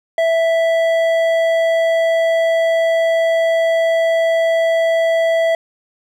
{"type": "tone with hard clipping", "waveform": "triangle", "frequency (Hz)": 659.3, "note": "E5", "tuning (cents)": 0, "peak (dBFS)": -14, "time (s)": [0.18, 5.55], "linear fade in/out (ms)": 2, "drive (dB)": 12, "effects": []}